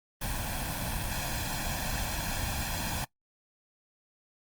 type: noise with comb filter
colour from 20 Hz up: pink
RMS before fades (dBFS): -33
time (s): 0.21-3.05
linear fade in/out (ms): 10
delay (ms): 1.2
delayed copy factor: +0.75
effects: noise-tail reverb RT60 0.1 s tail -23 dB re dry + Opus 32 kbps